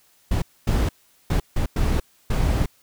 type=noise bursts at uneven times; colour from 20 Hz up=brown; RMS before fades=-20 dBFS; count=6; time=0.31-0.42 / 0.67-0.89 / 1.3-1.4 / 1.56-1.66 / 1.76-2 / 2.3-2.66 s; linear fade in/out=5 ms; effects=white hiss -59 dBFS RMS until 2.82 s